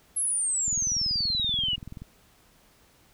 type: exponential sweep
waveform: sine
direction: down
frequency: 11175 to 2838 Hz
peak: -24 dBFS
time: 0.16-1.76 s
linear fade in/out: 10 ms
type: click train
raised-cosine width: 5 ms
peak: -27 dBFS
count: 29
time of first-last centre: 0.68-2.02 s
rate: 20.9 Hz
effects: pink hiss -60 dBFS RMS until 3.13 s